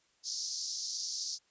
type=band-pass noise; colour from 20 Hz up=white; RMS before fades=-38 dBFS; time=0.23-1.39 s; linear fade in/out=50 ms; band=4600 to 6200 Hz; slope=48 dB/octave; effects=white hiss -71 dBFS RMS until 1.5 s + resampled to 16000 Hz